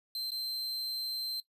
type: tone with dropouts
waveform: 45% pulse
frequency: 4116 Hz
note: C8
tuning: 29 cents flat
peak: -34 dBFS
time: 0.15-1.4 s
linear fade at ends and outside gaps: 1 ms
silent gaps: 0.305-0.318 s
effects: noise-tail reverb RT60 0.1 s tail -17 dB re dry + resampled to 32000 Hz